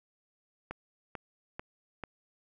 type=click train; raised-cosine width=0.5 ms; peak=-23 dBFS; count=4; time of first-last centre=0.71-2.037 s; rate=2.26 Hz; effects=none